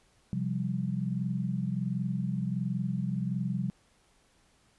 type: chord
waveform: sine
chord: C suspended fourth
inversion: none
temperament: equal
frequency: 130.81 / 174.61 / 196 Hz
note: C3 / F3 / G3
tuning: 0 / 0 / 0 cents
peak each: -33 dBFS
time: 0.33-3.7 s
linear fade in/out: 0 ms
effects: pink hiss -66 dBFS RMS until 4.78 s + resampled to 24000 Hz